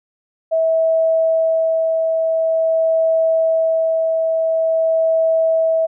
sine tone with tremolo, 649 Hz, E5, 27 cents flat, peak -12 dBFS, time 0.51-5.87 s, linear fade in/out 20 ms, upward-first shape sine, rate 0.47 Hz, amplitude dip 25%, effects none

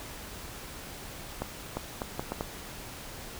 accelerating click train, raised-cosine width 1 ms, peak -17 dBFS, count 6, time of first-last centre 1.42-2.409 s, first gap 350 ms, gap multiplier 0.71, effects pink hiss -43 dBFS RMS until 3.39 s

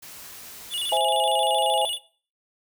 white noise, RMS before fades -42 dBFS, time 0.02-0.98 s, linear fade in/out 10 ms
square tone with vibrato, 3159 Hz, G7, 13 cents sharp, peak -26 dBFS, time 0.7-1.99 s, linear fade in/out 50 ms, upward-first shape square, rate 13 Hz, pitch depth 160 cents each way
sine chord, C augmented, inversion none, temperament equal, 523.3 / 659.3 / 830.6 Hz, C5 / E5 / G#5, 0 / 0 / 0 cents, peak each -27 / -23 / -22 dBFS, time 0.92-1.85 s, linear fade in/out 2 ms
effects noise-tail reverb RT60 0.4 s tail -17 dB re dry

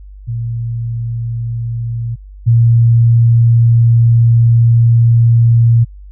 sine tone pair in turn, 116.54 / 116.54 Hz, A#2 / A#2, 0 / 0 cents, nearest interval unison, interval 0 cents, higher neither, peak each -16 / -5 dBFS, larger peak second, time 0.27-2.16 / 2.46-5.85 s, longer second, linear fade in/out 20 ms, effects added 49 Hz sine -31 dBFS peak until 6.11 s

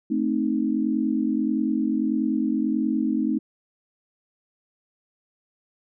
sine chord, A diminished, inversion none, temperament equal, 220 / 261.6 / 311.1 Hz, A3 / C4 / Eb4, 0 / 0 / 0 cents, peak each -25 dBFS, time 0.1-3.39 s, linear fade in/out 10 ms, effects none

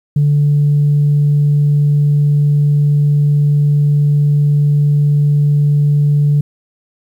sine tone, 145.9 Hz, D3, 11 cents flat, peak -7 dBFS, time 0.16-6.41 s, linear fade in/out 5 ms, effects tanh soft clip ceiling -5 dBFS + 8-bit

